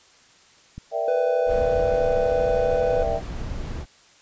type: clicks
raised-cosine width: 5 ms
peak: -23 dBFS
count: 3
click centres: 0.78 / 1.938 / 2.47 s
type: chord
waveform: sine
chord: E half-diminished seventh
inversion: second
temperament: equal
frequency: 466.2 / 587.3 / 659.3 / 784 Hz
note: Bb4 / D5 / E5 / G5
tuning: 0 / 0 / 0 / 0 cents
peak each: -30 / -28 / -25 / -30 dBFS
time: 0.91-3.21 s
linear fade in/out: 50 ms
type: tone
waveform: triangle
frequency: 498.6 Hz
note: B4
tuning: 16 cents sharp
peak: -19 dBFS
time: 1.08-3.03 s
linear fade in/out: 2 ms
type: noise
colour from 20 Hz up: brown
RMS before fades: -30 dBFS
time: 1.46-3.86 s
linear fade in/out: 50 ms
effects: white hiss -54 dBFS RMS until 4.21 s + resampled to 16000 Hz